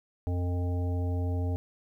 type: harmonic tone with a mistuned harmonic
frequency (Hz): 88.5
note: F2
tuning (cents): +23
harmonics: 1 / 3 / 5 / 7 / 9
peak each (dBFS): -27 / -37 / -41 / -44 / -46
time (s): 0.27-1.56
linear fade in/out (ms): 0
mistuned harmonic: 5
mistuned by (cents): +17
effects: 11-bit